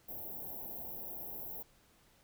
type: band-stop noise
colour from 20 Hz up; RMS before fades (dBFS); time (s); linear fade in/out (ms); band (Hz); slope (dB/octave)
white; -44; 0.08-1.63; 10; 890 to 12000; 96
effects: pink hiss -67 dBFS RMS until 2.23 s